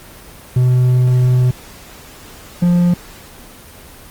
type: tone pair in turn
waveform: triangle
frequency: 125.8 / 175.37 Hz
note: B2 / F3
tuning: +32 / +7 cents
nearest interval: tritone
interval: 575 cents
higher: second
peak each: -7 dBFS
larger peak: neither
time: 0.56-1.51 / 2.62-2.94 s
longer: first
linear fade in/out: 5 ms
effects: pink hiss -38 dBFS RMS until 4.1 s + Opus 24 kbps